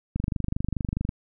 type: click train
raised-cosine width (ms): 5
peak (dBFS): -14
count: 24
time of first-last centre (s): 0.16-1.091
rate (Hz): 24.7
effects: none